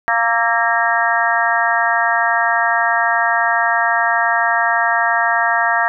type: harmonic tone with a mistuned harmonic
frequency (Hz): 231.8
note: A#3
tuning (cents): -10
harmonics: 3 / 4 / 5 / 6 / 7 / 8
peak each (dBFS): -19 / -20 / -22 / -24 / -19 / -19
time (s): 0.08-5.88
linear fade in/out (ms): 0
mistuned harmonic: 6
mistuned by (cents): -69
effects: none